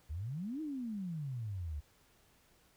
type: exponential two-way sweep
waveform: sine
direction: up then down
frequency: 69.3 to 321.6 to 69.3 Hz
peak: -37 dBFS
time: 0.09-1.81 s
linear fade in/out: 20 ms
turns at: 0.61 s
effects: pink hiss -68 dBFS RMS until 2.76 s